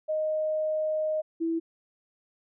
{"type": "tone pair in turn", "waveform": "sine", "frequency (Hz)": [621, 329.3], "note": ["D#5", "E4"], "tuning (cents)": [-3, -2], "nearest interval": "major seventh", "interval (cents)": 1099, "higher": "first", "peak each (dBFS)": -25, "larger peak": "neither", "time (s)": [[0.08, 1.22], [1.4, 1.6]], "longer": "first", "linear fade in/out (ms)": 20, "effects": []}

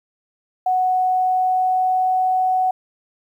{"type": "tone with pitch glide", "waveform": "sine", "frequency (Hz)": [740, 744.3], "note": ["F#5", "F#5"], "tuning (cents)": [0, 10], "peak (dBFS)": -15, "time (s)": [0.66, 2.71], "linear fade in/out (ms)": 5, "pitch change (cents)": 10, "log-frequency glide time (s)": [0.86, 2.23], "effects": ["9-bit"]}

